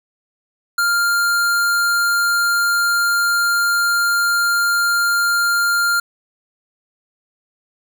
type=tone; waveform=square; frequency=1399 Hz; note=F6; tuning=3 cents sharp; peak=-15 dBFS; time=0.78-6 s; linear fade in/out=5 ms; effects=none